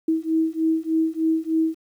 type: beating tone pair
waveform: sine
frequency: 320 / 323.3 Hz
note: D#4 / E4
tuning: +49 / -34 cents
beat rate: 3.3 Hz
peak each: -22 dBFS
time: 0.08-1.75 s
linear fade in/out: 5 ms
effects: 9-bit